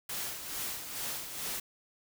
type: noise with tremolo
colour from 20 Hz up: white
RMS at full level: -36 dBFS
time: 0.09-1.6 s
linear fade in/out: 5 ms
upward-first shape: sine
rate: 2.3 Hz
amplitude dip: 55%
effects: none